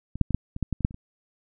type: clicks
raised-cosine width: 5 ms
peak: -21 / -6 / -16 / -8 / -21 / -13 / -14 / -22 / -7 / -29 / -28 dBFS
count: 11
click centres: 0.156 / 0.213 / 0.307 / 0.346 / 0.564 / 0.627 / 0.727 / 0.807 / 0.849 / 0.909 / 0.944 s
effects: none